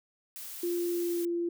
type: noise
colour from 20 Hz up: blue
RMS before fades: -42 dBFS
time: 0.36-1.25 s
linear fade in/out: 0 ms
type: tone with pitch glide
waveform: sine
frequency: 348.2 to 343.4 Hz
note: F4 to F4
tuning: -5 to -29 cents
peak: -28 dBFS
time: 0.63-1.49 s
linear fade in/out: 5 ms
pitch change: -24 cents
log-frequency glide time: 0.88-1.34 s
effects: none